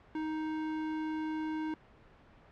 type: tone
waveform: square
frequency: 312.4 Hz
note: D#4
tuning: 7 cents sharp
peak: -34 dBFS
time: 0.15-1.74 s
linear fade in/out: 2 ms
effects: pink hiss -59 dBFS RMS until 2.51 s + low-pass 2000 Hz 12 dB/octave